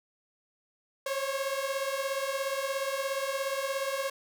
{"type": "beating tone pair", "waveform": "sawtooth", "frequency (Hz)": [536, 553], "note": ["C5", "C#5"], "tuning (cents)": [42, -4], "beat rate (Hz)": 17, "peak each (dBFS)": [-29, -29], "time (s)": [1.06, 4.1], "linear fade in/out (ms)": 5, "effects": []}